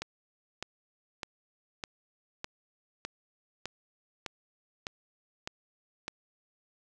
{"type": "click train", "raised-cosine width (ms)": 0.2, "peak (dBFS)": -18, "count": 11, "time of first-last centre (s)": [0.02, 6.081], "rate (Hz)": 1.65, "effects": []}